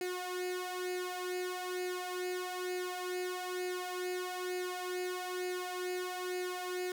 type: tone with flanger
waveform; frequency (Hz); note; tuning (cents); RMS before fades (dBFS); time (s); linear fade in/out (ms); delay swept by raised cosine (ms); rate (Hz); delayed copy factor
sawtooth; 363; F#4; -33; -38; 0.01-6.92; 2; 0.43 to 2.33; 1.1; +0.7
effects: none